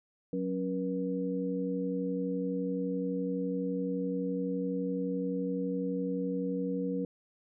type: tone cluster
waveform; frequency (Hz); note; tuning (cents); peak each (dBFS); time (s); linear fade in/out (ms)
sine; 184.1 / 275.9 / 479.6; F#3 / C#4 / A#4; -8 / -8 / +49; -34 / -34 / -35; 0.33-7.05; 2
effects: none